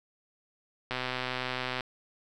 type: click train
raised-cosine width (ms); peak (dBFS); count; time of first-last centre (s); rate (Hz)
0.3; -16; 115; 0.91-1.808; 127
effects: none